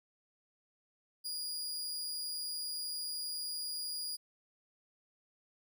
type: tone with amplitude modulation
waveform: sawtooth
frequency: 4866 Hz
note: D#8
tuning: 39 cents flat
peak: -33 dBFS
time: 1.24-4.17 s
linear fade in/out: 20 ms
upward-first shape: sine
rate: 153 Hz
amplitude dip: 30%
effects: none